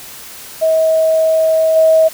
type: tone with level steps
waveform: sine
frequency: 640 Hz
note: D#5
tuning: 49 cents sharp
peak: -9 / -6 dBFS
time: 0.61-2.09 s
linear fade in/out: 20 ms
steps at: 1.75 s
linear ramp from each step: 20 ms
effects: white hiss -33 dBFS RMS until 2.13 s